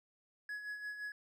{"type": "tone with tremolo", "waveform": "triangle", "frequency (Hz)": 1683, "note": "G#6", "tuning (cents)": 23, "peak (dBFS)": -37, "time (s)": [0.49, 1.12], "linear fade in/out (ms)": 2, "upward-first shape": "sine", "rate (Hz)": 5.8, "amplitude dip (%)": 55, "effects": []}